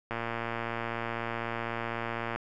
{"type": "click train", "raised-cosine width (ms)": 0.5, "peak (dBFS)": -18, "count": 262, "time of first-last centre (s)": [0.11, 2.36], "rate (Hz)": 116, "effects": []}